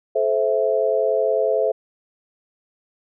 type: chord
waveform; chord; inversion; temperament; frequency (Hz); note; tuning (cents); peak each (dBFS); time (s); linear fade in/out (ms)
sine; A minor; none; equal with one note detuned; 432.4 / 523.3 / 659.3; A4 / C5 / E5; -30 / 0 / 0; -21; 0.15-1.72; 10
effects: none